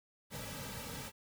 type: noise with comb filter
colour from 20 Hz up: pink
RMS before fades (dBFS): -44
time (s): 0.3-1.12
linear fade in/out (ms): 50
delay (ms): 2.8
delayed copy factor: -0.95
effects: none